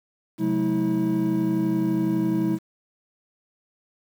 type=tone cluster; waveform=triangle; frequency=131.5 / 181.9 / 213.8 / 322.5 Hz; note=C3 / F#3 / A3 / E4; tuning=+9 / -29 / -49 / -38 cents; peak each=-29 / -25 / -25 / -21 dBFS; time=0.38-2.59 s; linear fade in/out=50 ms; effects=8-bit